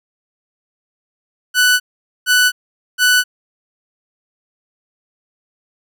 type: tone bursts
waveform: sawtooth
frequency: 1489 Hz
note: F#6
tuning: 11 cents sharp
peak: -6 dBFS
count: 3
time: 1.54-3.24 s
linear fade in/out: 50 ms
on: 260 ms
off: 460 ms
effects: none